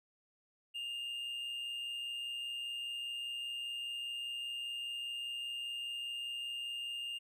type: tone with amplitude modulation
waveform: triangle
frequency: 2813 Hz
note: F7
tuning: 12 cents sharp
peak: -35 dBFS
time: 0.74-7.19 s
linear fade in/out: 20 ms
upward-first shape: sine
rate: 125 Hz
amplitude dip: 40%
effects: none